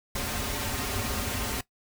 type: noise with comb filter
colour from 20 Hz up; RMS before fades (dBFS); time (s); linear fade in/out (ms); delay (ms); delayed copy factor
pink; -31; 0.15-1.61; 5; 6.1; -0.8
effects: noise-tail reverb RT60 0.1 s tail -18 dB re dry